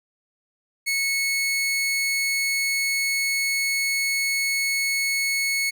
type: tone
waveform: sawtooth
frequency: 2200 Hz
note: C#7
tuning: 14 cents flat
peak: -18 dBFS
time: 0.86-5.71 s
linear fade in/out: 20 ms
effects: none